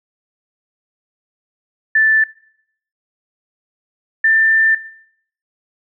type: tone pair in turn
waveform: sine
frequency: 1760 / 1783.5 Hz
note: A6 / A6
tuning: 0 / +23 cents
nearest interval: unison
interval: 23 cents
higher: second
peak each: -9 dBFS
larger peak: neither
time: 1.95-2.24 / 4.24-4.75 s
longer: second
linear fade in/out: 5 ms
effects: noise-tail reverb RT60 0.7 s tail -21 dB re dry